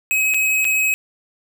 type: tone with dropouts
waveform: square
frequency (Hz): 2548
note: D#7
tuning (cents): +41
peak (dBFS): -16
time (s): 0.11-0.94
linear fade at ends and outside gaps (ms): 0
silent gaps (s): 0.339-0.344 / 0.645-0.651
effects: none